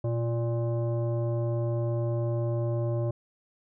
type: tone with frequency modulation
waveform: sine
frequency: 118.8 Hz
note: A#2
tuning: 33 cents sharp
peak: -25 dBFS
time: 0.04-3.11 s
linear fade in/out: 5 ms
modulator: 467 Hz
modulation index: 0.77
effects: none